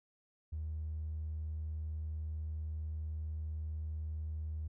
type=tone with tanh clipping; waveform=triangle; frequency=77.78 Hz; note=D#2; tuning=in tune; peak=-36 dBFS; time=0.52-4.68 s; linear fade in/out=10 ms; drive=1 dB; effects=none